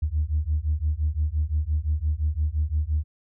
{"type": "beating tone pair", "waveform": "sine", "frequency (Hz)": [73.5, 79.3], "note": ["D2", "D#2"], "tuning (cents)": [2, 33], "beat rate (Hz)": 5.8, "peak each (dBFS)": -24, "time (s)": [0.02, 3.04], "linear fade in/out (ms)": 10, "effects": ["tanh soft clip ceiling -15 dBFS"]}